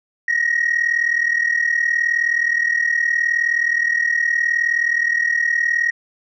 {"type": "tone pair together", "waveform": "sine", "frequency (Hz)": [1864.7, 1903.9], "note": ["A#6", "A#6"], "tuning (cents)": [0, 36], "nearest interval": "unison", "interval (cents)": 36, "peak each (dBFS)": -17, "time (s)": [0.28, 5.91], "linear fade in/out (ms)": 5, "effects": ["tanh soft clip ceiling -11 dBFS"]}